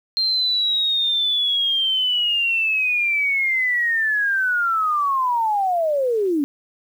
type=linear sweep; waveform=sine; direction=down; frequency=4186 to 271.5 Hz; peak=-17 dBFS; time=0.17-6.44 s; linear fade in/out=0 ms; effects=8-bit